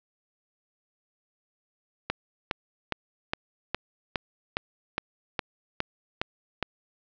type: click train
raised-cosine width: 0.3 ms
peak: -10 dBFS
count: 12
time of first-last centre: 2.1-6.627 s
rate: 2.43 Hz
effects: low-pass 5000 Hz 12 dB/octave